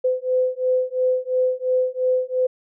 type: beating tone pair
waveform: sine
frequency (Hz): 508 / 510.9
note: B4 / C5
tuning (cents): +49 / -41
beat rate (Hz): 2.9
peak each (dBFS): -21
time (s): 0.04-2.47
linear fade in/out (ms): 10
effects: none